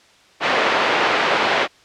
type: band-pass noise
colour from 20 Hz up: pink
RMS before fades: -18 dBFS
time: 0.4-1.68 s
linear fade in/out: 50 ms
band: 490 to 3000 Hz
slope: 12 dB/octave
effects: white hiss -51 dBFS RMS until 1.84 s + low-pass 5000 Hz 12 dB/octave